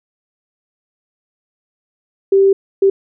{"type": "tone bursts at uneven times", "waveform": "sine", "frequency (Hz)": 390.6, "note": "G4", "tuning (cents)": -6, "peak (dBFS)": -7, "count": 2, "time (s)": [[2.32, 2.53], [2.82, 2.9]], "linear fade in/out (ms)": 5, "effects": []}